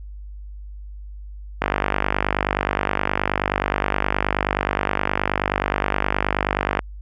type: click train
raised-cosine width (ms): 0.5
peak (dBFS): -3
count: 257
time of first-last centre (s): 1.62-6.792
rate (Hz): 49.5
effects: added 50 Hz sine -33 dBFS peak until 7.01 s